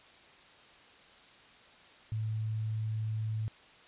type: tone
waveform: sine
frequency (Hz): 109.5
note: A2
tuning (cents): -8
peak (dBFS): -31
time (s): 2.12-3.48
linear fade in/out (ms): 0
effects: white hiss -57 dBFS RMS until 3.87 s + resampled to 8000 Hz